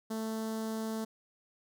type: tone with notch filter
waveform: sawtooth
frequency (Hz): 221.1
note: A3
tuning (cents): +9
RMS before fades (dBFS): -36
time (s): 0.1-1.05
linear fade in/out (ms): 10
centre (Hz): 2400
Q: 0.85
effects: none